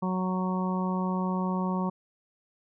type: harmonic tone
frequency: 185 Hz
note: F#3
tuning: in tune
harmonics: 1 / 2 / 3 / 4 / 5 / 6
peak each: -27 / -37 / -39 / -41 / -35 / -37 dBFS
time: 0.02-1.9 s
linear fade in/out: 10 ms
effects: none